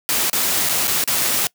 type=noise with dropouts; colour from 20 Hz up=white; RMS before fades=-19 dBFS; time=0.09-1.47 s; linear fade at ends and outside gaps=0 ms; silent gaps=0.298-0.33 / 0.689-0.694 / 0.872-0.879 / 1.039-1.076 s; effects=noise-tail reverb RT60 0.1 s tail -23 dB re dry + high-pass 100 Hz 12 dB/octave